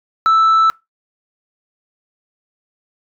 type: tone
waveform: sine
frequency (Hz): 1318.5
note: E6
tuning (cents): 0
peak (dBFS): -6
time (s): 0.26-0.7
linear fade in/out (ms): 0
effects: noise-tail reverb RT60 0.2 s tail -25 dB re dry + tanh soft clip ceiling -8 dBFS